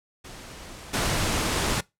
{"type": "noise with level steps", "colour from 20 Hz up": "pink", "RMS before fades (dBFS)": [-42, -25], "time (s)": [0.24, 1.81], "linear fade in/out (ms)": 10, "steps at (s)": 0.93, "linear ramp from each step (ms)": 10, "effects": ["noise-tail reverb RT60 0.2 s tail -22 dB re dry", "low-pass 10000 Hz 12 dB/octave"]}